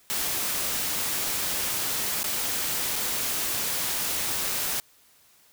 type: noise with dropouts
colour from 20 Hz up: white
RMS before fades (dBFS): -28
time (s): 0.1-4.8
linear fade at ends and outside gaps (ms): 0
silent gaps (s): 2.231-2.242 / 2.957-2.961
effects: white hiss -59 dBFS RMS until 5.52 s